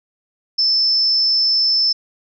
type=tone with amplitude modulation; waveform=sine; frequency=5274 Hz; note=E8; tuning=in tune; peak=-11 dBFS; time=0.58-1.93 s; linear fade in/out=10 ms; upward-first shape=sine; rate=296 Hz; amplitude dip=40%; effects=none